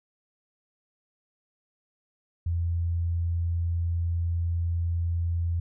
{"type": "tone", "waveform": "sine", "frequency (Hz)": 85, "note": "F2", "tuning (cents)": -46, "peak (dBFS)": -24, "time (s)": [2.46, 5.6], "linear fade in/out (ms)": 5, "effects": []}